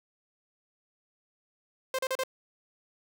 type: tone bursts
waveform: sawtooth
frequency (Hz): 523.3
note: C5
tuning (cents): 0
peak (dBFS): -24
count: 4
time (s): 1.94-2.236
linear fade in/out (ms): 2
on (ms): 47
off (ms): 36
effects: none